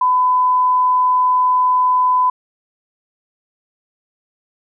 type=tone; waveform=sine; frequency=1005 Hz; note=B5; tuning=30 cents sharp; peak=-11 dBFS; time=0.01-2.3 s; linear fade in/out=5 ms; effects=none